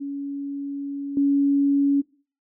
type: tone with level steps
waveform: sine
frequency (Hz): 280.8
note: C#4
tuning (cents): +22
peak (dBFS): -27 / -16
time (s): 0-2.02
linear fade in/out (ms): 20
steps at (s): 1.17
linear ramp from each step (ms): 2
effects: noise-tail reverb RT60 0.4 s tail -21 dB re dry